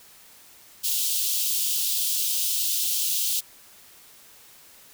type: high-pass noise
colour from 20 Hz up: white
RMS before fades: -25 dBFS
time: 0.83-3.41 s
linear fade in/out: 20 ms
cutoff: 2900 Hz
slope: 48 dB/octave
effects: white hiss -51 dBFS RMS until 4.93 s